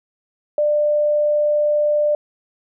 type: tone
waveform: sine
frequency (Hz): 595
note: D5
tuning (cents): +22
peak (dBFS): -14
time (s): 0.58-2.15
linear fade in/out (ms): 2
effects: none